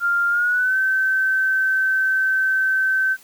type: tone with pitch glide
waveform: sine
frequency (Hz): 1396.9 to 1541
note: F6 to G6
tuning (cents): 0 to -30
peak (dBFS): -16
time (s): 0-3.17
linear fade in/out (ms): 50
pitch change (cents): +170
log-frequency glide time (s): 0.29-0.77
effects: white hiss -49 dBFS RMS until 3.23 s